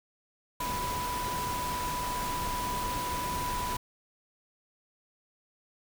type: tone in noise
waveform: sine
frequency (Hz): 987.8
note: B5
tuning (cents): 0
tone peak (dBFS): -32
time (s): 0.6-3.77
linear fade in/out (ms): 5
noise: pink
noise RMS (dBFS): -36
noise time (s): 0.6-3.77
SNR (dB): +1
effects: none